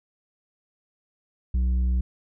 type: tone with tanh clipping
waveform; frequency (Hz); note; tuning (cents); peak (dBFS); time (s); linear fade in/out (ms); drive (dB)
sine; 62.2; B1; +13; -21; 1.54-2.01; 5; 6
effects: none